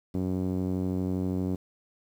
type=tone with low-pass filter; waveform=5% pulse; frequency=92.5 Hz; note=F#2; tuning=in tune; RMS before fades=-29 dBFS; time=0.14-1.56 s; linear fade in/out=10 ms; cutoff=260 Hz; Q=1.3; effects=9-bit